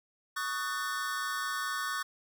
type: chord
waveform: square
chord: D# half-diminished seventh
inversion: third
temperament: just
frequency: 1120.1 / 1244.5 / 1493.4 / 1792.1 Hz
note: C#6 / D#6 / F#6 / A6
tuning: +18 / 0 / +16 / +31 cents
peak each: -37 / -40 / -38 / -40 dBFS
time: 0.36-2.03 s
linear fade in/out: 10 ms
effects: none